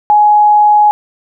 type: tone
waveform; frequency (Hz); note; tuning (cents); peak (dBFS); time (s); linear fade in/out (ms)
sine; 838; G#5; +15; -4; 0.1-0.91; 0
effects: none